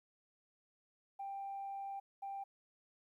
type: tone bursts at uneven times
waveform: sine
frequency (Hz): 789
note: G5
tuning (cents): +11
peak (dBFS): -40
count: 2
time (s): 1.19-2 / 2.22-2.44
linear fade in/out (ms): 10
effects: tanh soft clip ceiling -37 dBFS + 13-bit